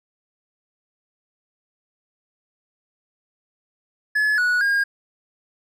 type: tone with pitch steps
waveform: triangle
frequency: 1709 / 1467 / 1622 Hz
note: G#6 / F#6 / G#6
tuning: +49 / -15 / -41 cents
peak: -15 dBFS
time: 4.15-4.84 s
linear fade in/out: 10 ms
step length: 230 ms
effects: none

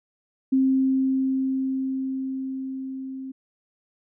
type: tone with level ramp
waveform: sine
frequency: 264.7 Hz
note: C4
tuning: 20 cents sharp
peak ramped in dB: -16 to -32 dBFS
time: 0.52-3.32 s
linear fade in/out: 10 ms
effects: none

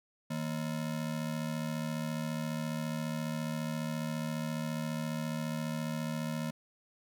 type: ring-modulated tone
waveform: square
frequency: 196 Hz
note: G3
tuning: in tune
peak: -31 dBFS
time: 0.3-6.51 s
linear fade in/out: 10 ms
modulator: 37.3 Hz
effects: none

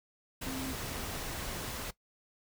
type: tone in noise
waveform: sine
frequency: 263.2 Hz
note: C4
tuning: 10 cents sharp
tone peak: -38 dBFS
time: 0.46-0.73 s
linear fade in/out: 10 ms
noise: pink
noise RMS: -39 dBFS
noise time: 0.41-1.91 s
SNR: -2 dB
effects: noise-tail reverb RT60 0.1 s tail -18 dB re dry

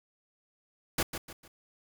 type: noise with echo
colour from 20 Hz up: pink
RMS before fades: -28 dBFS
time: 0.98-1.03 s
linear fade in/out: 5 ms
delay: 150 ms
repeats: 3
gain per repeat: -9 dB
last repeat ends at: 1.48 s
effects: none

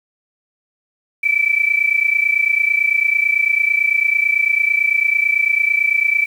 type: tone pair together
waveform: sine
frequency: 2303 / 2332 Hz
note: D7 / D7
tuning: -34 / -13 cents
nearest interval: unison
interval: 21 cents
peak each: -16 dBFS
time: 1.23-6.26 s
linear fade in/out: 10 ms
effects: 7-bit

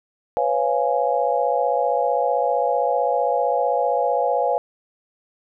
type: chord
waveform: sine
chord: C# dominant seventh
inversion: third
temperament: just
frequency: 498.9 / 554.4 / 693 / 831.5 Hz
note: B4 / C#5 / E#5 / G#5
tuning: +17 / 0 / -14 / +2 cents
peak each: -23 dBFS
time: 0.37-4.58 s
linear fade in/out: 0 ms
effects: none

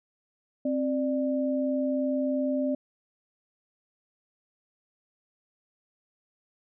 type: tone pair together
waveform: sine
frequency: 264 / 593 Hz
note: C4 / D5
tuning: +16 / +17 cents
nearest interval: octave + major second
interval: 1401 cents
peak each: -26 / -29 dBFS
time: 0.65-2.75 s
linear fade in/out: 5 ms
effects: none

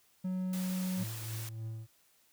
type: tone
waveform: triangle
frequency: 185 Hz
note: F#3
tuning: in tune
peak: -30 dBFS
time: 0.24-1.04 s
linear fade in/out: 10 ms
type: noise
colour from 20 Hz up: white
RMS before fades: -45 dBFS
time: 0.53-1.49 s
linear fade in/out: 2 ms
type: tone with tremolo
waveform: triangle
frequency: 111.6 Hz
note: A2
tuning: 25 cents sharp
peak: -34 dBFS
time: 0.96-1.87 s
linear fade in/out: 50 ms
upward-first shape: triangle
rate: 3.2 Hz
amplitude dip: 50%
effects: white hiss -68 dBFS RMS until 2.32 s

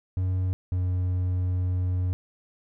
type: tone pair in turn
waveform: triangle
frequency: 92.5 / 90.96 Hz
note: F#2 / F#2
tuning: 0 / -29 cents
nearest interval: unison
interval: 29 cents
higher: first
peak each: -21 dBFS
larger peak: neither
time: 0.17-0.53 / 0.72-2.13 s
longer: second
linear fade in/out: 0 ms
effects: none

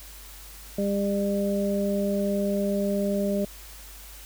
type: harmonic tone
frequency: 200.1 Hz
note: G3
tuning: 36 cents sharp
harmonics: 1 / 2 / 3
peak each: -25 / -30 / -28 dBFS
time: 0.78-3.45 s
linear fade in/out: 5 ms
effects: added 50 Hz sine -45 dBFS peak until 4.25 s + white hiss -46 dBFS RMS until 4.25 s

